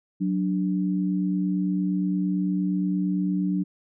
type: tone pair together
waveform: sine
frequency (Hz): 185 / 293.7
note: F#3 / D4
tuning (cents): 0 / 0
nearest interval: minor sixth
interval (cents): 800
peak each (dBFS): -23 / -27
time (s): 0.2-3.64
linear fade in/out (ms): 20
effects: none